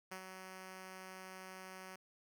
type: tone with ADSR envelope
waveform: 5% pulse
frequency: 187.5 Hz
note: F#3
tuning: 23 cents sharp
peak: -32 dBFS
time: 0.11-1.96 s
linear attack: 9 ms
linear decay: 84 ms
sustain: -6 dB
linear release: 6 ms
effects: none